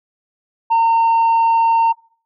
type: tone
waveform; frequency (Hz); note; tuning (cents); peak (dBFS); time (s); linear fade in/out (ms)
sine; 914; A#5; -34; -8; 0.7-1.93; 20
effects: noise-tail reverb RT60 0.5 s tail -26 dB re dry + tanh soft clip ceiling -10 dBFS